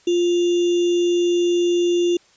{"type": "tone with sample-and-hold", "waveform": "sine", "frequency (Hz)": 349.2, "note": "F4", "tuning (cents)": 0, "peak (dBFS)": -15, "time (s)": [0.07, 2.17], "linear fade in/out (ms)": 5, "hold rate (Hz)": 3150, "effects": ["white hiss -55 dBFS RMS until 2.36 s", "resampled to 16000 Hz"]}